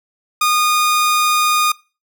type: tone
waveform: sawtooth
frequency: 1226 Hz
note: D#6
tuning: 26 cents flat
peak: -9 dBFS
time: 0.41-1.72 s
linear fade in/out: 5 ms
effects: noise-tail reverb RT60 0.3 s tail -21 dB re dry